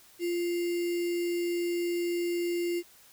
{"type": "tone with sample-and-hold", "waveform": "sine", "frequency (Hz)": 346.8, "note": "F4", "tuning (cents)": -12, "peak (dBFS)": -27, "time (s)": [0.19, 2.83], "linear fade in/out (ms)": 50, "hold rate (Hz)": 2450, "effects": ["white hiss -57 dBFS RMS until 3.12 s"]}